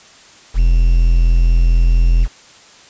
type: tone with quantisation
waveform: triangle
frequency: 42.18 Hz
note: E1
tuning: 41 cents sharp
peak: -6 dBFS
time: 0.54-2.28 s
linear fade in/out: 50 ms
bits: 6
effects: white hiss -43 dBFS RMS until 2.89 s + resampled to 16000 Hz